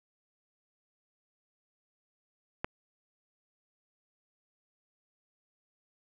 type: click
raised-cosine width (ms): 0.5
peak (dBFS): -16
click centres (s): 2.645
effects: none